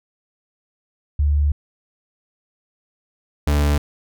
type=tone pair in turn; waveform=sine / 40% pulse; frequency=73 / 73 Hz; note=D2 / D2; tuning=-10 / -10 cents; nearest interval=unison; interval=0 cents; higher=neither; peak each=-14 dBFS; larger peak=neither; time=1.19-1.52 / 3.47-3.78 s; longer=first; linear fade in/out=5 ms; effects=none